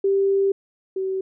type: tone pair in turn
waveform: sine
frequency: 392.6 / 381 Hz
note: G4 / G4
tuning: +3 / -49 cents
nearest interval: minor second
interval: 52 cents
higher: first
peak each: -16 / -22 dBFS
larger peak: first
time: 0.04-0.52 / 0.96-1.21 s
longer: first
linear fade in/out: 5 ms
effects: none